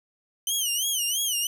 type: tone with vibrato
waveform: 15% pulse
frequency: 3043 Hz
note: F#7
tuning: 48 cents sharp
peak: -17 dBFS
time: 0.47-1.47 s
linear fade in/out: 2 ms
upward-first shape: sine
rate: 3 Hz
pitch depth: 150 cents each way
effects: none